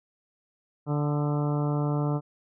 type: harmonic tone with a mistuned harmonic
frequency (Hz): 146.83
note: D3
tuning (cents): 0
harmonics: 1 / 2 / 3 / 4 / 5 / 6 / 7 / 8 / 9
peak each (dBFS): -25 / -31 / -35 / -37 / -39 / -41 / -42 / -43 / -44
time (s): 0.86-2.21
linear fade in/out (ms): 50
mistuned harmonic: 8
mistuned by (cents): +34
effects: none